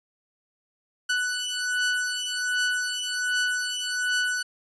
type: beating tone pair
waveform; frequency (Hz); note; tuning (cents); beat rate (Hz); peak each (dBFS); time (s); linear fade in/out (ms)
sawtooth; 1485 / 1486.3; F#6 / F#6; +6 / +7; 1.3; -24; 1.09-4.43; 10
effects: resampled to 22050 Hz